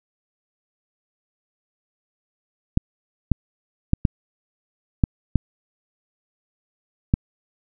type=clicks; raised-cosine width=5 ms; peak=-3 dBFS; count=7; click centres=2.774 / 3.317 / 3.934 / 4.052 / 5.038 / 5.357 / 7.139 s; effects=none